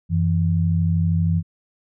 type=tone pair together; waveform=sine; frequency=92 / 164.83 Hz; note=F#2 / E3; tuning=-9 / 0 cents; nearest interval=minor seventh; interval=1009 cents; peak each=-19 dBFS; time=0.09-1.43 s; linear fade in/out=50 ms; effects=none